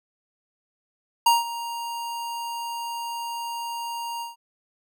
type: tone with ADSR envelope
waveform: square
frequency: 936 Hz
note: A#5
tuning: 7 cents sharp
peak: -14 dBFS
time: 1.26-4.36 s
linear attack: 6 ms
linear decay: 170 ms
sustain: -16 dB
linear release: 150 ms
effects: none